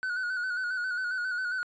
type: tone with vibrato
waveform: triangle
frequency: 1480 Hz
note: F#6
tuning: in tune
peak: -27 dBFS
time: 0.03-1.63 s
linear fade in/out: 0 ms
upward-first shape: square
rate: 7.4 Hz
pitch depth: 43 cents each way
effects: resampled to 16000 Hz